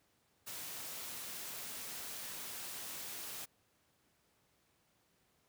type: noise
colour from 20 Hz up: white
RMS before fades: -45 dBFS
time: 0.46-3.46 s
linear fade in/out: 20 ms
effects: pink hiss -74 dBFS RMS until 5.48 s + high-pass 80 Hz 12 dB/octave